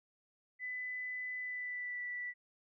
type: tone with pitch glide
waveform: sine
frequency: 2002 to 1965.3 Hz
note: B6 to B6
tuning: +23 to -9 cents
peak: -38 dBFS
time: 0.59-2.34 s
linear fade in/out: 50 ms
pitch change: -32 cents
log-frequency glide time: 1.39-2.02 s
effects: none

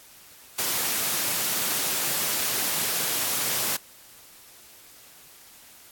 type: high-pass noise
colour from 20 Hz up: white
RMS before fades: -26 dBFS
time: 0.58-3.77 s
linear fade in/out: 10 ms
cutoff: 110 Hz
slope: 24 dB/octave
effects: white hiss -50 dBFS RMS until 5.91 s + AAC 64 kbps

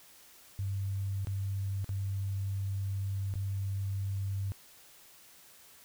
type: tone with dropouts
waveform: sine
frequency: 98 Hz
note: G2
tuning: in tune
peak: -31 dBFS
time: 0.59-4.52 s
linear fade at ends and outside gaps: 0 ms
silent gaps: 1.248-1.271 / 1.844-1.892 / 3.339-3.355 s
effects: white hiss -57 dBFS RMS until 5.84 s

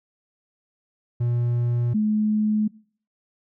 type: tone pair in turn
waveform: triangle / sine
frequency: 120 / 213.4 Hz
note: B2 / G#3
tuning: -49 / +47 cents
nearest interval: minor seventh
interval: 996 cents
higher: second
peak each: -18 dBFS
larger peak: neither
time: 1.2-1.94 / 1.94-2.68 s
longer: neither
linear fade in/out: 10 ms
effects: noise-tail reverb RT60 0.5 s tail -23 dB re dry

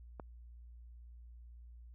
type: click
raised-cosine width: 1 ms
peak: -30 dBFS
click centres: 0.198 s
effects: added 59 Hz sine -51 dBFS peak until 1.94 s

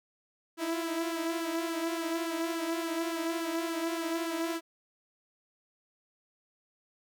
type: tone with flanger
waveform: sawtooth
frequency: 331 Hz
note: E4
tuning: 7 cents sharp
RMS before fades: -33 dBFS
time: 0.57-4.61 s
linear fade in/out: 50 ms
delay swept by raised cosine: 0.62 to 6.22 ms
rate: 3.5 Hz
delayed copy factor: +0.5
effects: none

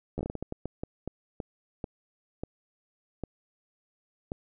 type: slowing click train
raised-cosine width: 2 ms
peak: -20 dBFS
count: 17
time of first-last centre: 0.18-4.319 s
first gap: 12 ms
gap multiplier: 1.35
effects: none

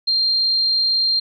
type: tone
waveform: sine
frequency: 4186 Hz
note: C8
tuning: in tune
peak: -15 dBFS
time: 0.07-1.2 s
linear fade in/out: 10 ms
effects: none

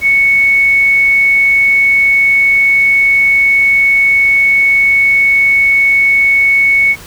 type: tone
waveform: sine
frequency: 2215 Hz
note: C#7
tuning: 2 cents flat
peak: -6 dBFS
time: 0.01-6.96 s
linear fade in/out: 50 ms
effects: pink hiss -33 dBFS RMS until 7.06 s

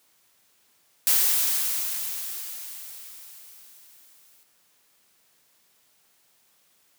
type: noise with exponential decay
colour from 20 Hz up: blue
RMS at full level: -19 dBFS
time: 1.07-4.43 s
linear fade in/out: 0 ms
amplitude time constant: 730 ms
effects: white hiss -64 dBFS RMS until 6.98 s + high-pass 100 Hz 12 dB/octave

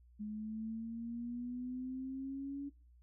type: exponential sweep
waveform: sine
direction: up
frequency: 209.5 to 283.9 Hz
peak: -39 dBFS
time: 0.19-2.7 s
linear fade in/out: 20 ms
effects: noise-tail reverb RT60 0.3 s tail -18 dB re dry + added 60 Hz sine -60 dBFS peak until 3.02 s

